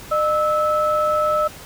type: tone pair together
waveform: sine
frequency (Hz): 608 / 1305.5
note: D#5 / E6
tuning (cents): -40 / -17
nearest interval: octave + minor second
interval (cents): 1323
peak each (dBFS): -18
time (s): 0.11-1.48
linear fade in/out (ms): 10
effects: tanh soft clip ceiling -9 dBFS + pink hiss -39 dBFS RMS until 1.65 s